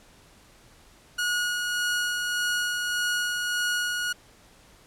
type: tone with tremolo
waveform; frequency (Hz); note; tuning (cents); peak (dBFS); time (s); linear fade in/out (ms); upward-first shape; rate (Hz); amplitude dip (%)
sawtooth; 1449; F#6; -37; -20; 1.18-4.13; 10; sine; 1.7; 30
effects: pink hiss -55 dBFS RMS until 4.86 s + low-pass 11000 Hz 12 dB/octave